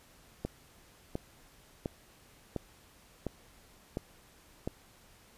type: click train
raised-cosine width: 2 ms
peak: -20 dBFS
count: 7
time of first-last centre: 0.45-4.675 s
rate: 1.42 Hz
effects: pink hiss -60 dBFS RMS until 5.37 s + resampled to 32000 Hz